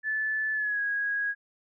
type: tone with pitch glide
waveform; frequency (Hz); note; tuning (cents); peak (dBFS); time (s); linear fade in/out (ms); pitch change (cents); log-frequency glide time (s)
sine; 1741 to 1650.9; A6 to G#6; -19 to -11; -26; 0.03-1.35; 50; -92; 0.53-0.81
effects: none